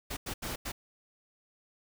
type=noise bursts at uneven times; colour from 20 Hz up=pink; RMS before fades=-37 dBFS; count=4; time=0.1-0.17 / 0.26-0.34 / 0.42-0.56 / 0.65-0.72 s; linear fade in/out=10 ms; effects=none